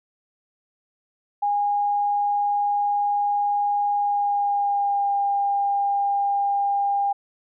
sine tone with pitch glide, 818 to 803.5 Hz, G#5 to G5, -26 to +43 cents, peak -19 dBFS, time 1.42-7.13 s, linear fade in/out 10 ms, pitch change -31 cents, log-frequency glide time 3.95-5.13 s, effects none

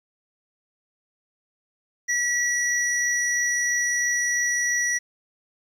sine tone pair together, 1938 / 5817 Hz, B6 / F#8, -33 / -30 cents, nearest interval octave + perfect fifth, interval 1903 cents, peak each -21 / -23 dBFS, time 2.08-4.99 s, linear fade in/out 20 ms, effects tanh soft clip ceiling -17 dBFS + 9-bit

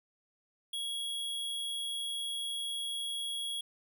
square tone, 3322 Hz, G#7, in tune, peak -35 dBFS, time 0.73-3.61 s, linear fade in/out 5 ms, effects none

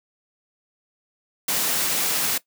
white high-pass noise, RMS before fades -23 dBFS, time 1.48-2.38 s, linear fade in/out 5 ms, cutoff 120 Hz, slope 24 dB/octave, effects noise-tail reverb RT60 0.1 s tail -19 dB re dry

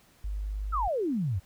sine tone, 50.8 Hz, G#1, 38 cents flat, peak -30 dBFS, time 0.24-0.88 s, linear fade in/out 5 ms
sine exponential sweep, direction down, 1396.9 to 82.41 Hz, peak -26 dBFS, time 0.72-1.4 s, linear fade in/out 20 ms
effects pink hiss -61 dBFS RMS until 1.45 s

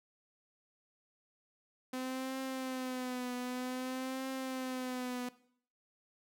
sawtooth tone with vibrato, 255.9 Hz, C4, 38 cents flat, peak -33 dBFS, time 1.93-5.29 s, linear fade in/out 5 ms, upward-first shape triangle, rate 0.53 Hz, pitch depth 60 cents each way, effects noise-tail reverb RT60 0.6 s tail -18 dB re dry

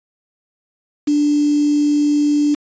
sine tone with quantisation, 293.7 Hz, D4, in tune, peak -12 dBFS, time 1.07-2.55 s, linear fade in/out 10 ms, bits 5, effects resampled to 16000 Hz

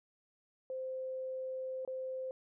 sine tone with dropouts, 520 Hz, C5, 11 cents flat, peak -37 dBFS, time 0.7-2.31 s, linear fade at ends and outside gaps 1 ms, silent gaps 1.85-1.876 s, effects none

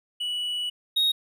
triangle tone pair in turn, 2945 / 3755 Hz, F#7 / A#7, -9 / +12 cents, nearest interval major third, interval 421 cents, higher second, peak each -25 / -18 dBFS, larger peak second, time 0.2-0.7 / 0.96-1.12 s, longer first, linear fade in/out 10 ms, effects none

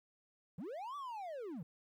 triangle linear two-way sweep, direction up then down, 138.9 to 1177 to 138.9 Hz, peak -40 dBFS, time 0.58-1.63 s, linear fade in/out 5 ms, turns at 0.96 s, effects 13-bit

